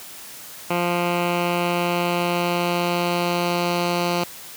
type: tone with low-pass filter sweep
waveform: 10% pulse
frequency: 174.61 Hz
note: F3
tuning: in tune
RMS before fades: -22 dBFS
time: 0.7-4.24 s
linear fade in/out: 5 ms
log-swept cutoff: 2500 to 4700 Hz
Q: 1.5
effects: white hiss -39 dBFS RMS until 4.56 s + high-pass 80 Hz 12 dB/octave